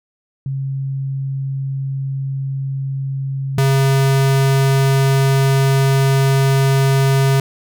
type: tone pair in turn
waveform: sine / square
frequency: 135.7 / 135.7 Hz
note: C#3 / C#3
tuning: -36 / -36 cents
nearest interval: unison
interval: 0 cents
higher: neither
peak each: -19 / -12 dBFS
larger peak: second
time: 0.46-3.58 / 3.58-7.4 s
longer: second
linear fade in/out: 2 ms
effects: none